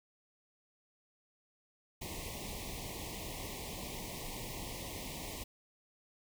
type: band-stop noise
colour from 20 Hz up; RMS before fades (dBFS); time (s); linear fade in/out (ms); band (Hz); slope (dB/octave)
pink; -43; 2.01-5.44; 10; 1100 to 1900; 96
effects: none